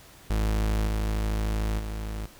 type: tone with level steps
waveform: 40% pulse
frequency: 53.2 Hz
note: G#1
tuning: 42 cents sharp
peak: -22 / -24 / -30 dBFS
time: 0.3-2.26 s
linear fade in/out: 5 ms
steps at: 0.86 / 1.78 s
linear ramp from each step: 20 ms
effects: pink hiss -51 dBFS RMS until 2.39 s